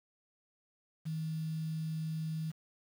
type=tone with quantisation; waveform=sine; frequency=158.8 Hz; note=D#3; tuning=36 cents sharp; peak=-34 dBFS; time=1.05-2.52 s; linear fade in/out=20 ms; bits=9; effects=none